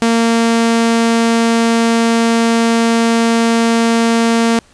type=tone; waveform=sawtooth; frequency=230 Hz; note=A#3; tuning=23 cents flat; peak=-6 dBFS; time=0.02-4.59 s; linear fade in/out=0 ms; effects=pink hiss -48 dBFS RMS until 4.73 s + resampled to 22050 Hz